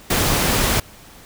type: noise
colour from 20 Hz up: pink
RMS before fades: -18 dBFS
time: 0.1-0.8 s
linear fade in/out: 5 ms
effects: pink hiss -44 dBFS RMS until 1.25 s